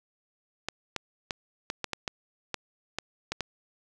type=clicks; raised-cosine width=0.2 ms; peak=-13 dBFS; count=11; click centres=0.686 / 0.963 / 1.308 / 1.701 / 1.843 / 1.933 / 2.078 / 2.543 / 2.986 / 3.32 / 3.407 s; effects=none